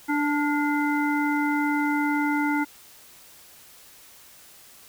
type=harmonic tone with a mistuned harmonic; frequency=293.7 Hz; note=D4; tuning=in tune; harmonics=1 / 3 / 5 / 7; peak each=-23 / -28 / -30 / -31 dBFS; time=0.08-2.65 s; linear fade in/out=20 ms; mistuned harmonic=5; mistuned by=-50 cents; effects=white hiss -50 dBFS RMS until 4.88 s